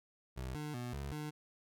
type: tone with pitch steps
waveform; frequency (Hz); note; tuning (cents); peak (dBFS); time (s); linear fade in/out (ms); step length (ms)
25% pulse; 64.2 / 150.2 / 122.3 / 69.7 / 150.8; C2 / D3 / B2 / C#2 / D3; -32 / +39 / -16 / +10 / +46; -36; 0.36-1.31; 20; 190
effects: none